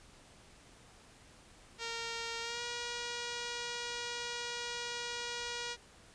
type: tone with pitch glide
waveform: 5% pulse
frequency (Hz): 461.9 to 478.5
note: A#4 to A#4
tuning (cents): -16 to +45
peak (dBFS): -26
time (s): 1.78-5.77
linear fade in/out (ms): 50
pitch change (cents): +61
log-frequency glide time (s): 2.41-2.61
effects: pink hiss -59 dBFS RMS until 6.14 s + resampled to 22050 Hz